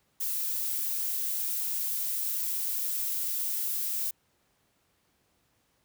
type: noise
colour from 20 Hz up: violet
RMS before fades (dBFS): -31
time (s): 0.2-4.11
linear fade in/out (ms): 10
effects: pink hiss -71 dBFS RMS until 5.84 s + high-pass 60 Hz 12 dB/octave